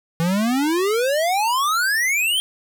square exponential sweep, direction up, 161.8 to 3222 Hz, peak -18 dBFS, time 0.2-2.4 s, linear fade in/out 0 ms, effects none

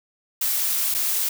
blue noise with dropouts, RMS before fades -23 dBFS, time 0.41-1.29 s, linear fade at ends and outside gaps 5 ms, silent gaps 0.942-0.946 s, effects none

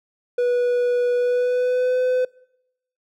triangle tone with pitch glide, 488.8 to 506 Hz, B4 to B4, -18 to +42 cents, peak -15 dBFS, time 0.38-2.25 s, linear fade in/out 5 ms, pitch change +60 cents, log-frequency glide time 1.15-1.99 s, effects noise-tail reverb RT60 0.8 s tail -24 dB re dry

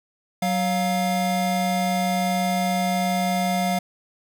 square tone pair together, 186.8 / 705.3 Hz, F#3 / F5, +17 / +17 cents, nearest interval octave + major seventh, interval 2300 cents, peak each -24 dBFS, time 0.42-3.79 s, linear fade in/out 5 ms, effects none

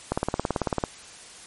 click train, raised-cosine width 1 ms, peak -9 dBFS, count 14, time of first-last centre 0.12-0.838 s, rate 18.1 Hz, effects white hiss -45 dBFS RMS until 1.46 s + MP3 48 kbps

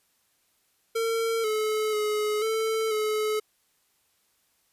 square tone with pitch steps, 454.6 / 431.2 / 423.1 / 442.7 / 428.9 Hz, A#4 / A4 / G#4 / A4 / A4, -43 / -35 / +32 / +11 / -44 cents, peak -25 dBFS, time 0.95-3.4 s, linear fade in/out 10 ms, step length 490 ms, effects white hiss -69 dBFS RMS until 4.72 s + resampled to 32000 Hz

